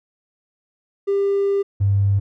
triangle tone pair in turn, 397.8 / 99.45 Hz, G4 / G2, +25 / +25 cents, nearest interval 2 octaves, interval 2400 cents, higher first, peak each -13 / -10 dBFS, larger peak second, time 1.07-1.63 / 1.8-2.2 s, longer first, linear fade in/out 20 ms, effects tanh soft clip ceiling -12 dBFS

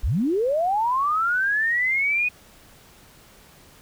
sine linear sweep, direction up, 32.08 to 2500 Hz, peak -19 dBFS, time 0.03-2.29 s, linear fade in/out 10 ms, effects pink hiss -51 dBFS RMS until 3.81 s

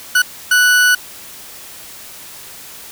40% pulse tone bursts at uneven times, 1480 Hz, F#6, in tune, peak -8 dBFS, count 2, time 0.15-0.22 / 0.51-0.95 s, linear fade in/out 5 ms, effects white hiss -35 dBFS RMS until 2.91 s

